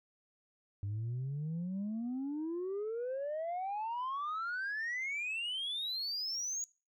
sine exponential sweep, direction up, 98 to 6790 Hz, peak -33 dBFS, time 0.83-6.64 s, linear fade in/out 0 ms, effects noise-tail reverb RT60 0.3 s tail -22 dB re dry + tanh soft clip ceiling -33 dBFS

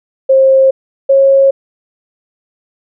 sine tone pair in turn, 533 / 544.5 Hz, C5 / C#5, +32 / -31 cents, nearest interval unison, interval 37 cents, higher second, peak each -4 dBFS, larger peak neither, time 0.29-0.71 / 1.09-1.51 s, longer neither, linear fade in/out 10 ms, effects none

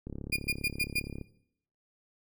click train, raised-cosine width 3 ms, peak -26 dBFS, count 41, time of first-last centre 0.07-1.213 s, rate 35 Hz
35% pulse tone bursts, 2422 Hz, D#7, 47 cents flat, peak -24 dBFS, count 5, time 0.32-1 s, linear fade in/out 10 ms, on 48 ms, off 110 ms
effects noise-tail reverb RT60 0.7 s tail -17 dB re dry

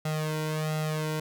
sawtooth tone with flanger, 155.1 Hz, D#3, 5 cents flat, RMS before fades -30 dBFS, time 0.05-1.2 s, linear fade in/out 5 ms, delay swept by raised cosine 1.5 to 2.04 ms, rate 1.4 Hz, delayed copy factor +0.95, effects none

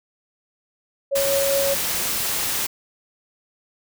sine tone with tremolo, 554.4 Hz, C#5, in tune, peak -18 dBFS, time 1.11-1.75 s, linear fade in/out 20 ms, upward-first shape sine, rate 5.1 Hz, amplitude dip 25%
white noise, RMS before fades -24 dBFS, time 1.15-2.67 s, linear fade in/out 10 ms
effects none

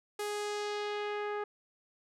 sawtooth tone with low-pass filter sweep, 415.3 Hz, G#4, in tune, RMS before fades -36 dBFS, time 0.19-1.44 s, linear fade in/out 5 ms, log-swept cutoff 12000 to 1500 Hz, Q 1.2, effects none

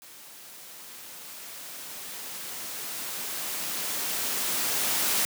white noise with level ramp, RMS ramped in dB -48 to -25 dBFS, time 0.02-5.25 s, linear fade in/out 0 ms, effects high-pass 150 Hz 12 dB/octave

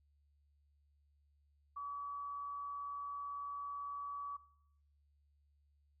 sine tone with amplitude modulation, 1141 Hz, C#6, 50 cents sharp, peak -40 dBFS, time 1.76-4.37 s, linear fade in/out 10 ms, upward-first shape sine, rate 138 Hz, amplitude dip 25%, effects noise-tail reverb RT60 0.7 s tail -18 dB re dry + added 72 Hz sine -70 dBFS peak until 6 s

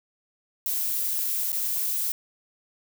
violet noise with dropouts, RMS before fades -27 dBFS, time 0.66-2.12 s, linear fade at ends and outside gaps 1 ms, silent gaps 1.52-1.528 s, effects none

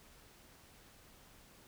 silence, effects pink hiss -61 dBFS RMS until 1.67 s

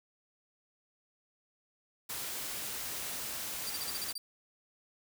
white noise, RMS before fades -39 dBFS, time 2.09-4.13 s, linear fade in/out 10 ms
sawtooth tone bursts, 4700 Hz, D8, 1 cent sharp, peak -34 dBFS, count 8, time 3.67-4.18 s, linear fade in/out 2 ms, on 27 ms, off 42 ms
effects none

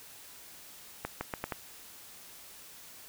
accelerating click train, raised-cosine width 0.5 ms, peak -18 dBFS, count 5, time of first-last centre 1.05-1.522 s, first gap 160 ms, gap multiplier 0.8, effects white hiss -51 dBFS RMS until 3.08 s

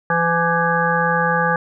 harmonic tone with a mistuned harmonic, 168.7 Hz, E3, 40 cents sharp, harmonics 1 / 3 / 5 / 7 / 9 / 10, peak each -23 / -22 / -21 / -22 / -25 / -21 dBFS, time 0.1-1.56 s, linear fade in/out 2 ms, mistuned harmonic 10, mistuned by -34 cents, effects none

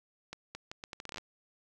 accelerating click train, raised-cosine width 0.2 ms, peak -24 dBFS, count 13, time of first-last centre 0.33-1.182 s, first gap 220 ms, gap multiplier 0.75, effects none

